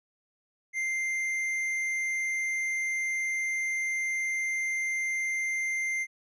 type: tone with tanh clipping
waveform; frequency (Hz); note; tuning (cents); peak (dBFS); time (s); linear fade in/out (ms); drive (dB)
sine; 2093; C7; 0; -29; 0.73-6.07; 50; 8
effects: none